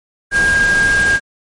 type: tone in noise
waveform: sine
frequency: 1618 Hz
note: G#6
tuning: 46 cents flat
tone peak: -10 dBFS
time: 0.31-1.2 s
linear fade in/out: 50 ms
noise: pink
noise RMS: -22 dBFS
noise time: 0.31-1.2 s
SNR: +9 dB
effects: MP3 48 kbps